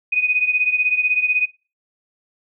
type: beating tone pair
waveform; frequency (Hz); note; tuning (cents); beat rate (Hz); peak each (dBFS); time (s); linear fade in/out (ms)
sine; 2489 / 2505; D#7 / D#7; 0 / +11; 16; -17 / -21; 0.12-1.46; 10
effects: noise-tail reverb RT60 0.3 s tail -20 dB re dry